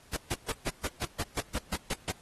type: noise bursts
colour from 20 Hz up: pink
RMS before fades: -32 dBFS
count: 12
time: 0.13-2.114 s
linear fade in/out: 5 ms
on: 37 ms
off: 140 ms
effects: pink hiss -58 dBFS RMS until 2.21 s + AAC 32 kbps